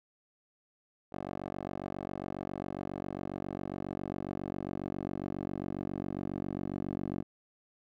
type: tone with band-pass filter sweep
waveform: 10% pulse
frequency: 47.35 Hz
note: F#1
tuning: 41 cents sharp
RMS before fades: -38 dBFS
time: 1.12-7.23 s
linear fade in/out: 10 ms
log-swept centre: 540 to 310 Hz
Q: 1.3
effects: none